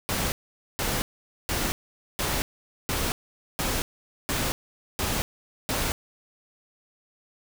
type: noise bursts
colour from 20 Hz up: pink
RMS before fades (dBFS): -27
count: 9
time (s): 0.09-5.92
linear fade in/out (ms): 0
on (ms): 230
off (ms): 470
effects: none